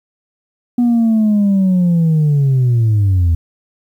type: linear sweep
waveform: sine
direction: down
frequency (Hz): 244.5 to 80.5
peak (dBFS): -7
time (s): 0.78-3.35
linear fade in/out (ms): 5
effects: tanh soft clip ceiling -8 dBFS + 8-bit